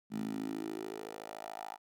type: tone with high-pass filter sweep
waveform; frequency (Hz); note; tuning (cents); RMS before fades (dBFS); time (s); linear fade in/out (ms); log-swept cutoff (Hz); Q
10% pulse; 53.7; A1; -41; -41; 0.1-1.78; 50; 200 to 850; 4.4
effects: none